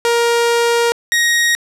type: tone pair in turn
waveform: sawtooth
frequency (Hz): 470 / 1880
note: A#4 / A#6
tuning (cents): +14 / +14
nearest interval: 2 octaves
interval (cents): 2400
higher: second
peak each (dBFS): -8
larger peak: neither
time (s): 0.05-0.92 / 1.12-1.55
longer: first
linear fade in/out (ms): 0
effects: low-pass 11000 Hz 12 dB/octave + 8-bit